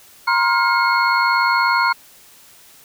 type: tone cluster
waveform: sine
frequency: 948 / 1048 / 1411 / 2174 / 4316 Hz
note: A#5 / C6 / F6 / C#7 / C#8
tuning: +29 / +2 / +17 / -34 / -47 cents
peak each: -19 / -19 / -18 / -23 / -26 dBFS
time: 0.27-1.93 s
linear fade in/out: 10 ms
effects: white hiss -47 dBFS RMS until 2.84 s